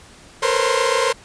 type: tone cluster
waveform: sawtooth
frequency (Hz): 453.6 / 481.3 / 515 / 543 / 1049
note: A#4 / B4 / C5 / C#5 / C6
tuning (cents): -47 / -45 / -28 / -36 / +4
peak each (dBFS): -19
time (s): 0.42-1.13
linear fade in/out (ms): 10
effects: pink hiss -45 dBFS RMS until 1.24 s + resampled to 22050 Hz